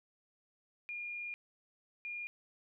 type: tone bursts at uneven times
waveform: sine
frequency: 2419 Hz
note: D#7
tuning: 49 cents flat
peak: -39 dBFS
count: 2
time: 0.89-1.34 / 2.05-2.27 s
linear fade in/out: 0 ms
effects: none